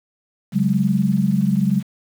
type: chord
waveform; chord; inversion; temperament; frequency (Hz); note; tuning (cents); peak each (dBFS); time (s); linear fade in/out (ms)
sine; C# suspended fourth; none; equal with one note detuned; 138.59 / 187.04 / 207.7; C#3 / F#3 / G#3; 0 / +19 / 0; -22 / -18 / -19; 0.52-1.83; 50
effects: 7-bit